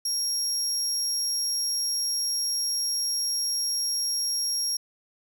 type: tone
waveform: 30% pulse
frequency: 5588 Hz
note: F8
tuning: in tune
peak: -21 dBFS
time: 0.05-4.77 s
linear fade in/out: 5 ms
effects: none